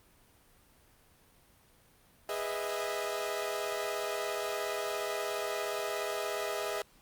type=chord; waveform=sawtooth; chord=E major seventh; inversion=first; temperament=equal with one note detuned; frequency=410.8 / 493.9 / 622.3 / 659.3 Hz; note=G#4 / B4 / D#5 / E5; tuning=-19 / 0 / 0 / 0 cents; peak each=-34 / -37 / -34 / -35 dBFS; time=2.29-6.82 s; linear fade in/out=2 ms; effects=pink hiss -63 dBFS RMS until 7.01 s + Opus 32 kbps